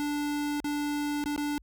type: tone with dropouts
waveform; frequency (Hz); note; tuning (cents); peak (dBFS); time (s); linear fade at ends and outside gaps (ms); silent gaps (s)
square; 292.7; D4; -6; -29; 0-1.58; 0; 0.602-0.644 / 1.24-1.259 / 1.362-1.378
effects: added 50 Hz sine -55 dBFS peak until 1.62 s